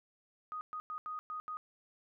sine tone bursts at uneven times, 1244.5 Hz, D#6, in tune, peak -38 dBFS, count 6, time 0.52-0.61 / 0.73-0.8 / 0.9-0.98 / 1.06-1.19 / 1.3-1.4 / 1.48-1.57 s, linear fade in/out 0 ms, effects none

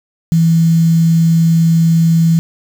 sine tone with quantisation, 164.8 Hz, E3, in tune, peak -7 dBFS, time 0.32-2.39 s, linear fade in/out 0 ms, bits 5, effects none

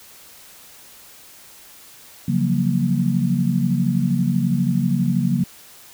sine chord, Gb major seventh, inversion second, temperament equal with one note detuned, 138.59 / 174.61 / 187.04 / 233.1 Hz, Db3 / F3 / Gb3 / Bb3, 0 / 0 / +19 / 0 cents, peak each -22 dBFS, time 2.28-5.44 s, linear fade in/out 5 ms, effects white hiss -45 dBFS RMS until 5.93 s

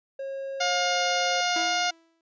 triangle tone with pitch glide, 543 to 530.6 Hz, C#5 to C5, -36 to +24 cents, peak -29 dBFS, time 0.19-1.41 s, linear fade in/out 5 ms, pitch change -40 cents, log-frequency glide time 0.69-1.03 s
harmonic tone, 712 Hz, F5, 33 cents sharp, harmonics 1 / 2 / 3 / 4 / 5 / 6 / 7 / 8 / 9, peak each -27 / -30 / -32 / -33 / -34 / -35 / -35 / -36 / -37 dBFS, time 0.6-1.91 s, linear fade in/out 10 ms
sawtooth tone with exponential decay, 329.6 Hz, E4, in tune, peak -27 dBFS, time 1.56-2.21 s, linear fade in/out 2 ms, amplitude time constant 140 ms
effects resampled to 16000 Hz

